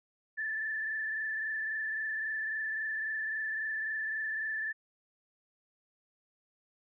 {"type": "tone with frequency modulation", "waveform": "sine", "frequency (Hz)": 1754, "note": "A6", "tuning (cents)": -6, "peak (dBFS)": -32, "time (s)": [0.37, 4.73], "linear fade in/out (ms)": 20, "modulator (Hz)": 23.7, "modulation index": 1.7, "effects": []}